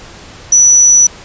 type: tone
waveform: sine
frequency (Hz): 5920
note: F#8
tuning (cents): 0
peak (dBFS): -3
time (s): 0.52-1.07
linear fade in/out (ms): 5
effects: pink hiss -34 dBFS RMS until 1.24 s + resampled to 16000 Hz